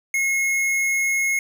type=tone with hard clipping; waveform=sine; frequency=2166 Hz; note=C#7; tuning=41 cents flat; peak=-20 dBFS; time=0.14-1.39 s; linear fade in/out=2 ms; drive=15 dB; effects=none